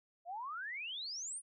sine exponential sweep, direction up, 659.3 to 9956 Hz, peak -40 dBFS, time 0.25-1.42 s, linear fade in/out 50 ms, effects none

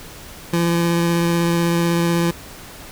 25% pulse tone with vibrato, 170 Hz, F3, 46 cents flat, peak -12 dBFS, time 0.53-2.31 s, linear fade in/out 5 ms, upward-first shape sine, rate 16 Hz, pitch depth 10 cents each way, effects pink hiss -38 dBFS RMS until 2.91 s

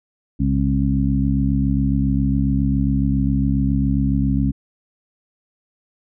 harmonic tone with a mistuned harmonic, 67.3 Hz, C2, 49 cents sharp, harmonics 1 / 2 / 3 / 4, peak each -21 / -21 / -21 / -21 dBFS, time 0.39-4.52 s, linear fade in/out 20 ms, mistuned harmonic 1, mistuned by -120 cents, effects none

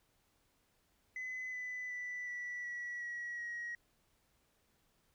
sine tone with pitch steps, 2020 / 1999.1 / 1978.4 / 1958 / 1937.7 / 1917.7 / 1897.8 Hz, B6 / B6 / B6 / B6 / B6 / A#6 / A#6, +39 / +21 / +3 / -15 / -33 / +49 / +31 cents, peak -38 dBFS, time 1.16-3.75 s, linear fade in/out 2 ms, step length 370 ms, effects tanh soft clip ceiling -37 dBFS + pink hiss -75 dBFS RMS until 5.14 s

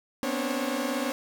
sawtooth tone cluster, 243.2 / 260.8 / 289.6 / 545 Hz, B3 / C4 / D4 / C#5, -26 / -5 / -24 / -29 cents, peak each -29 dBFS, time 0.23-1.12 s, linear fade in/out 0 ms, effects none

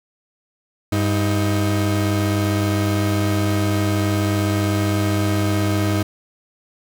35% pulse tone pair together, 99.49 / 314.4 Hz, G2 / D#4, +26 / +18 cents, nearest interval octave + minor sixth, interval 1992 cents, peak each -17 / -20 dBFS, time 0.92-6.03 s, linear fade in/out 5 ms, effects none

